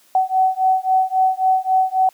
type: beating tone pair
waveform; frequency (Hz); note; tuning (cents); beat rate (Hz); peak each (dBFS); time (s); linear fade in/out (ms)
sine; 752 / 755.7; F#5 / F#5; +28 / +36; 3.7; -17; 0.15-2.09; 2
effects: white hiss -54 dBFS RMS until 2.13 s + high-pass 200 Hz 12 dB/octave